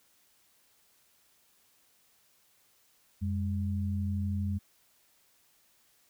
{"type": "tone pair together", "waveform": "sine", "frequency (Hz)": [90.5, 203], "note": ["F#2", "G#3"], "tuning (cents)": [-38, -39], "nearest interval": "octave + major second", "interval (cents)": 1399, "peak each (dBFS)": [-30, -34], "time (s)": [3.21, 4.59], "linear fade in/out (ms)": 20, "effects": ["white hiss -67 dBFS RMS until 6.09 s"]}